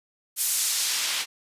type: noise with band-pass filter sweep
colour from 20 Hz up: white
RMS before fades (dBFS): -26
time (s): 0.36-1.26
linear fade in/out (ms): 50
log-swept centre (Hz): 11000 to 2600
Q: 0.75
effects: resampled to 32000 Hz